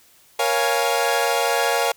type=chord; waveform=sawtooth; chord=Bb minor seventh; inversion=none; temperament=equal with one note detuned; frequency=470.2 / 554.4 / 698.5 / 830.6 Hz; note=Bb4 / Db5 / F5 / Ab5; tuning=+15 / 0 / 0 / 0 cents; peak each=-20 dBFS; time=0.39-1.92 s; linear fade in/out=5 ms; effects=white hiss -54 dBFS RMS until 1.96 s